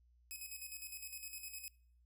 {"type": "tone with tremolo", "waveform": "5% pulse", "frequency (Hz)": 2542, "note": "D#7", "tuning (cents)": 36, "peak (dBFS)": -35, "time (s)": [0.31, 1.68], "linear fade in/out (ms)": 0, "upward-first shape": "square", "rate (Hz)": 9.8, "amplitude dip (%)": 55, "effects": ["noise-tail reverb RT60 0.6 s tail -23 dB re dry", "added 60 Hz sine -66 dBFS peak until 2.05 s"]}